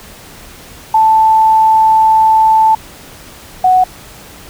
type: tone pair in turn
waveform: sine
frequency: 880 / 740 Hz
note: A5 / F#5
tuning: 0 / 0 cents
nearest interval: minor third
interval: 300 cents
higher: first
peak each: -5 dBFS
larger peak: neither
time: 0.94-2.75 / 3.64-3.84 s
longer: first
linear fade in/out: 5 ms
effects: pink hiss -35 dBFS RMS until 4.49 s